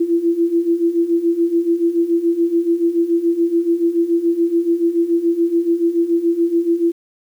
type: beating tone pair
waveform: sine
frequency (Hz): 333.4 / 340.4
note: E4 / F4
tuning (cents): +20 / -44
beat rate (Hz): 7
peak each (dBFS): -19 / -15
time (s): 0-6.92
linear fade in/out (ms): 10
effects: 8-bit